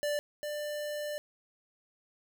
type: tone pair in turn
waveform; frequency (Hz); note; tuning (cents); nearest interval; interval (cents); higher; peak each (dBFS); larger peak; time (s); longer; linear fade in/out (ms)
square; 587.3 / 593.4; D5 / D5; 0 / +18; unison; 18; second; -30 / -35; first; 0.03-0.19 / 0.43-1.18; second; 0
effects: none